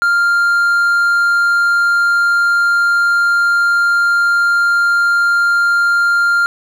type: tone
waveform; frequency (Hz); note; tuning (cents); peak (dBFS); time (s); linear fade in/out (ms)
triangle; 1396.9; F6; 0; -8; 0.02-6.46; 0
effects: none